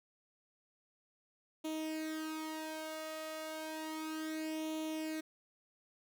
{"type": "tone with flanger", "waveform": "sawtooth", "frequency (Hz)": 314.3, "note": "D#4", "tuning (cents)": 18, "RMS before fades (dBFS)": -41, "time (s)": [1.64, 5.21], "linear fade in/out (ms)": 10, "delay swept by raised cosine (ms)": [0.3, 1.5], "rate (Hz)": 0.32, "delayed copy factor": 0.7, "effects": []}